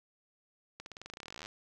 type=accelerating click train; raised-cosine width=0.2 ms; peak=-27 dBFS; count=25; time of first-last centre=0.8-1.459 s; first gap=61 ms; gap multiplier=0.92; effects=none